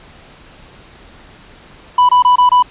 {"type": "tone bursts", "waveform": "triangle", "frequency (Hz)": 991, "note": "B5", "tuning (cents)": 6, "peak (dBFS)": -4, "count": 5, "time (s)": [1.98, 2.626], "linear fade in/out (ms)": 5, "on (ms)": 110, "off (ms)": 24, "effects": ["pink hiss -41 dBFS RMS until 2.7 s", "resampled to 8000 Hz"]}